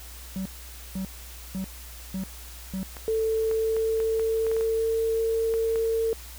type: tone bursts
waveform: triangle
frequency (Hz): 190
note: F#3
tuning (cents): +46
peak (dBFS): -26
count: 5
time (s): 0.36-2.83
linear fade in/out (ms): 0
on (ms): 94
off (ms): 500
type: clicks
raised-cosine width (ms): 0.5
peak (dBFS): -24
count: 11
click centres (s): 2.968 / 3.513 / 3.766 / 4.002 / 4.196 / 4.467 / 4.515 / 4.566 / 4.61 / 5.539 / 5.758
type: tone with pitch glide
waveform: sine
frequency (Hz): 443.7 to 451.7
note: A4 to A4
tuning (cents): +14 to +45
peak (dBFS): -22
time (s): 3.08-6.13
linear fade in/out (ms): 0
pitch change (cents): +31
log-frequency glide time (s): 3.35-5.36
effects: added 60 Hz sine -42 dBFS peak until 6.38 s + white hiss -45 dBFS RMS until 6.38 s